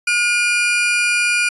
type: tone pair together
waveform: 40% pulse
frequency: 1436.1 / 2413 Hz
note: F6 / D7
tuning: +48 / +46 cents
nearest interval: major sixth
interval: 898 cents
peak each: -19 / -15 dBFS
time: 0.07-1.49 s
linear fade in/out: 5 ms
effects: resampled to 24000 Hz